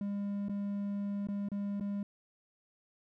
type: tone with dropouts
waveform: triangle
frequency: 201.7 Hz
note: G3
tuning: 50 cents sharp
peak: -31 dBFS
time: 0.01-2.03 s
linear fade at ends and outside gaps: 2 ms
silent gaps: 0.485-0.494 / 1.271-1.286 / 1.487-1.517 / 1.799-1.808 s
effects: none